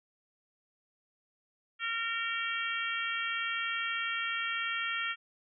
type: harmonic tone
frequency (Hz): 459.2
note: A#4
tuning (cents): -26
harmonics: 3 / 4 / 5 / 6 / 7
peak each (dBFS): -36 / -37 / -38 / -39 / -39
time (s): 1.79-5.16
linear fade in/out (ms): 50
effects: none